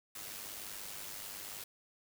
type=noise with amplitude modulation; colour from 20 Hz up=white; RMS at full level=-43 dBFS; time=0.15-1.64 s; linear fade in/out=5 ms; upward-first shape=sine; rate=101 Hz; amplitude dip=50%; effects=none